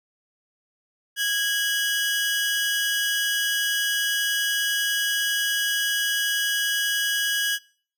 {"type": "tone pair together", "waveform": "sawtooth", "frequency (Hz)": [1648.3, 2960], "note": ["G#6", "F#7"], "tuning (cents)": [-14, 0], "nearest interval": "minor seventh", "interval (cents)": 1014, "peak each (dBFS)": [-20, -24], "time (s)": [1.16, 7.59], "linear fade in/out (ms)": 50, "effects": ["noise-tail reverb RT60 0.5 s tail -23 dB re dry"]}